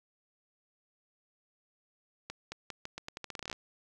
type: accelerating click train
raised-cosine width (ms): 0.2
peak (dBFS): -22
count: 17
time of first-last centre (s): 2.3-3.528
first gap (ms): 220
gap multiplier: 0.83
effects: none